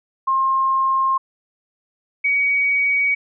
sine tone pair in turn, 1065 / 2257 Hz, C6 / C#7, +30 / +31 cents, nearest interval octave + minor second, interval 1301 cents, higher second, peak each -15 dBFS, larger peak neither, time 0.27-1.18 / 2.24-3.15 s, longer neither, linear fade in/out 10 ms, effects none

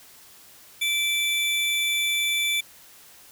square tone pair together, 2328 / 3490 Hz, D7 / A7, -16 / -15 cents, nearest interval perfect fifth, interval 701 cents, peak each -25 / -26 dBFS, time 0.81-2.61 s, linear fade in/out 10 ms, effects white hiss -50 dBFS RMS until 3.31 s

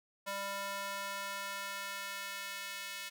square tone with high-pass filter sweep, 198.3 Hz, G3, 20 cents sharp, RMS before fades -41 dBFS, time 0.26-3.1 s, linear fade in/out 20 ms, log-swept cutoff 760 to 2200 Hz, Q 1.1, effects none

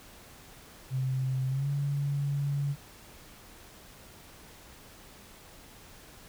sine tone with pitch glide, 130.81 to 141.83 Hz, C3 to C#3, 0 to +40 cents, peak -27 dBFS, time 0.9-2.76 s, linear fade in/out 50 ms, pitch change +140 cents, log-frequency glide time 1.49-1.68 s, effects pink hiss -52 dBFS RMS until 6.28 s

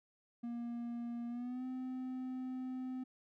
triangle tone with pitch glide, 236.7 to 256.6 Hz, A#3 to C4, +27 to -34 cents, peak -37 dBFS, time 0.43-3.04 s, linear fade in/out 10 ms, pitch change +139 cents, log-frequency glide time 1.28-1.65 s, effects none

